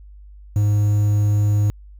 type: tone with quantisation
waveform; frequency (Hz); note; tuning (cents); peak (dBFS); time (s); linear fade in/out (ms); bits
triangle; 103.83; G#2; 0; -12; 0.56-1.7; 0; 7
effects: added 50 Hz sine -39 dBFS peak until 1.99 s